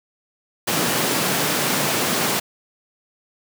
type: high-pass noise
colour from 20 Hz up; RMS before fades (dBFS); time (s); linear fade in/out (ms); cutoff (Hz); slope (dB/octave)
pink; -21; 0.67-2.4; 10; 150; 24
effects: none